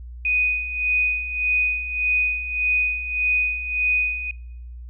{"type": "tone with tremolo", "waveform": "sine", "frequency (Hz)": 2489, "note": "D#7", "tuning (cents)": 0, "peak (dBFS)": -16, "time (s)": [0.25, 4.31], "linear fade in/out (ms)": 2, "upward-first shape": "sine", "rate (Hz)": 1.7, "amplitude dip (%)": 70, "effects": ["noise-tail reverb RT60 0.8 s tail -23 dB re dry", "added 60 Hz sine -34 dBFS peak until 4.89 s"]}